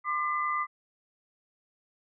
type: tone cluster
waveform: sine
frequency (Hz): 1047 / 1196 / 2012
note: C6 / D6 / B6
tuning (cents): +1 / +31 / +32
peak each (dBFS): -36 / -28 / -34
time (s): 0.04-0.67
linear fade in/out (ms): 50
effects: none